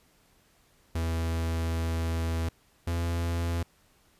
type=tone pair in turn; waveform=45% pulse; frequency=82.41 / 84.73 Hz; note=E2 / E2; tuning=0 / +48 cents; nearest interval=unison; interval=48 cents; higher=second; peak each=-27 dBFS; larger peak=neither; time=0.95-2.49 / 2.87-3.63 s; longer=first; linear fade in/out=5 ms; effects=pink hiss -64 dBFS RMS until 4.19 s + resampled to 32000 Hz